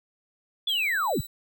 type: linear sweep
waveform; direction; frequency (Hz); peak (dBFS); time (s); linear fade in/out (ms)
sine; down; 3499 to 51.91; -23; 0.67-1.21; 5
type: tone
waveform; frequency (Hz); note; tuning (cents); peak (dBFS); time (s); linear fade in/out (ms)
10% pulse; 3951; B7; 0; -30; 0.68-1.27; 10
effects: none